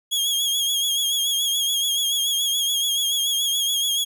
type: tone with vibrato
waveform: sawtooth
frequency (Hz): 3295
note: G#7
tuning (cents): -14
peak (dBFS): -17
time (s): 0.11-4.05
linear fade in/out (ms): 20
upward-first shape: sine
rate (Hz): 7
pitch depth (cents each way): 48
effects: none